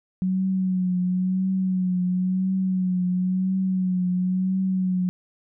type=tone with vibrato; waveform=sine; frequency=185 Hz; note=F#3; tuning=in tune; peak=-20 dBFS; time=0.22-5.09 s; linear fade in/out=0 ms; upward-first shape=triangle; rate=0.97 Hz; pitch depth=47 cents each way; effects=none